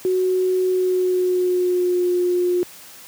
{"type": "tone with pitch glide", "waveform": "sine", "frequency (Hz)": [370, 356.8], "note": ["F#4", "F4"], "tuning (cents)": [0, 37], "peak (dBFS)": -16, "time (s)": [0.05, 2.63], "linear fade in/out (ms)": 0, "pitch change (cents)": -63, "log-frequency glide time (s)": [0.66, 2.08], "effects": ["white hiss -42 dBFS RMS until 3.07 s", "high-pass 100 Hz 12 dB/octave"]}